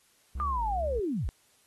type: tone with vibrato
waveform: triangle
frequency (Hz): 60.8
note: B1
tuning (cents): -26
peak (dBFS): -30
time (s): 0.35-1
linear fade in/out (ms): 5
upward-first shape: sine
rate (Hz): 2.4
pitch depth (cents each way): 290
type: linear sweep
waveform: sine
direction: down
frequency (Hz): 1221 to 33.66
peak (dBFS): -28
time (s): 0.4-1.29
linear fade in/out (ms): 0
effects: white hiss -65 dBFS RMS until 1.66 s + AAC 32 kbps